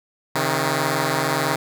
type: tone pair together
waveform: 5% pulse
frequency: 135.1 / 156.6 Hz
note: C#3 / D#3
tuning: -44 / +11 cents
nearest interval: minor third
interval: 255 cents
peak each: -11 dBFS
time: 0.35-1.56 s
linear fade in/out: 5 ms
effects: none